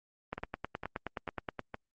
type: two click trains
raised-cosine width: 0.5 ms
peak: -20 / -23 dBFS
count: 13 / 4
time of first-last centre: 0.33-1.593 / 0.38-1.744 s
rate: 9.5 / 2.2 Hz
effects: Opus 24 kbps